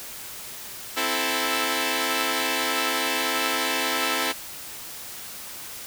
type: chord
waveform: 5% pulse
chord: A minor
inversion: first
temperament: equal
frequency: 261.6 / 329.6 / 440 Hz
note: C4 / E4 / A4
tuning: 0 / 0 / 0 cents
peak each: -16 dBFS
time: 0.96-4.33 s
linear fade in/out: 20 ms
effects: white hiss -38 dBFS RMS until 5.86 s